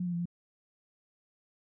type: tone with pitch steps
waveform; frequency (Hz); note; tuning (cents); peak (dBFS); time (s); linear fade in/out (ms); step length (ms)
sine; 179.6 / 175.6 / 171.3 / 173.8; F3 / F3 / F3 / F3; +49 / +10 / -33 / -8; -30; 0-0.256; 5; 64
effects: none